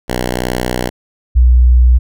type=tone pair in turn; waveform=5% pulse / sine; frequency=61.74 / 61.4 Hz; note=B1 / B1; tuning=0 / -9 cents; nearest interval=unison; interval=9 cents; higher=first; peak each=-4 dBFS; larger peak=neither; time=0.08-0.9 / 1.35-1.99 s; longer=first; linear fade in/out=20 ms; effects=none